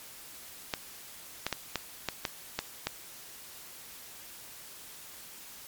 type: clicks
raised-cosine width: 0.2 ms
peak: -12 dBFS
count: 8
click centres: 0.738 / 1.466 / 1.527 / 1.757 / 2.087 / 2.252 / 2.59 / 2.87 s
effects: white hiss -48 dBFS RMS until 5.67 s + MP3 96 kbps